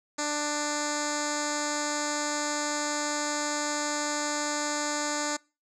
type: tone with low-pass filter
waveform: 10% pulse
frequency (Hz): 295.8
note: D4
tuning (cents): +13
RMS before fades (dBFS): -30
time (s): 0.18-5.37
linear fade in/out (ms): 10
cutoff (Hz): 6700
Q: 6
effects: noise-tail reverb RT60 0.3 s tail -24 dB re dry